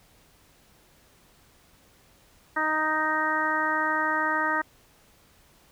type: harmonic tone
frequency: 311.1 Hz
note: D#4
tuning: in tune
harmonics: 1 / 2 / 3 / 4 / 5 / 6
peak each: -34 / -34 / -29 / -29 / -29 / -29 dBFS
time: 2.56-4.62 s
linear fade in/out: 10 ms
effects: pink hiss -59 dBFS RMS until 5.71 s